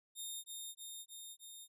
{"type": "tone with echo", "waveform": "10% pulse", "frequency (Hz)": 3673, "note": "A#7", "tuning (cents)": -26, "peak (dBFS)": -34, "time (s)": [0.15, 0.44], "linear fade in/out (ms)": 50, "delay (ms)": 310, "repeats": 4, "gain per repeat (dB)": -2, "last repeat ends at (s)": 1.68, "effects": ["resampled to 32000 Hz"]}